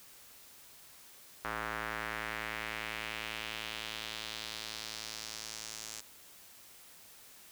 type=tone with band-pass filter sweep; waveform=square; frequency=55 Hz; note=A1; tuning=in tune; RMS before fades=-41 dBFS; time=1.44-6.01 s; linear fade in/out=10 ms; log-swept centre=1400 to 6900 Hz; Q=1.8; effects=white hiss -56 dBFS RMS until 7.51 s